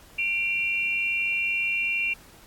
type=tone pair together; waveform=sine; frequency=2369 / 2752 Hz; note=D7 / F7; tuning=+14 / -26 cents; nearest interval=minor third; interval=260 cents; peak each=-26 dBFS; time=0.18-2.14 s; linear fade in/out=10 ms; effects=pink hiss -52 dBFS RMS until 2.46 s + AAC 64 kbps